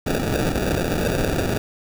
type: noise with sample-and-hold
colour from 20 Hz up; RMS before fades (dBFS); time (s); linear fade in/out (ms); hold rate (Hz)
blue; -22; 0.06-1.58; 5; 1050
effects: none